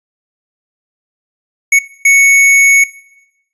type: tone bursts at uneven times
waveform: square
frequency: 2217 Hz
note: C#7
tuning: in tune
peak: -5 dBFS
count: 2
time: 1.72-1.79 / 2.05-2.84 s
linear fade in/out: 5 ms
effects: noise-tail reverb RT60 0.9 s tail -20 dB re dry + resampled to 24000 Hz